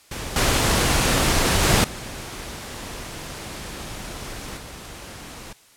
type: noise with level steps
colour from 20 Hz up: pink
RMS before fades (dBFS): -31 / -19 / -17 / -34 / -38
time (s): 0.11-5.53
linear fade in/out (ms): 5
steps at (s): 0.36 / 1.63 / 1.84 / 4.57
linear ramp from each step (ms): 2
effects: white hiss -53 dBFS RMS until 5.76 s + low-pass 11000 Hz 12 dB/octave